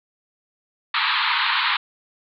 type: band-pass noise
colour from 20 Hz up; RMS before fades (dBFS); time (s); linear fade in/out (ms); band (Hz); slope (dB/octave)
pink; -21; 0.94-1.77; 5; 880 to 4300; 96
effects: none